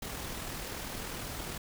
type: noise with amplitude modulation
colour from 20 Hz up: pink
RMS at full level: -38 dBFS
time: 0.02-1.58 s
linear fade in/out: 5 ms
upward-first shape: sine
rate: 40.1 Hz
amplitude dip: 35%
effects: none